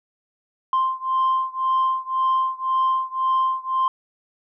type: beating tone pair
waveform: sine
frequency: 1046.5 / 1048.4 Hz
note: C6 / C6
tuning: 0 / +3 cents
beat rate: 1.9 Hz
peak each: -20 / -21 dBFS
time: 0.73-3.88 s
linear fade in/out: 2 ms
effects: tanh soft clip ceiling -14 dBFS